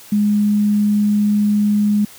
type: tone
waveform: sine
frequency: 207.7 Hz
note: G#3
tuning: in tune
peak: -12 dBFS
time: 0.12-2.05 s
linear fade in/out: 5 ms
effects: white hiss -41 dBFS RMS until 2.18 s